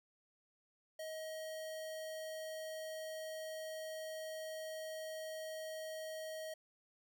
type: tone with notch filter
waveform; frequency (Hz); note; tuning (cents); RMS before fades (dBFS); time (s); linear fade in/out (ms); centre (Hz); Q
square; 632; D#5; +27; -45; 0.99-6.54; 5; 1400; 2
effects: none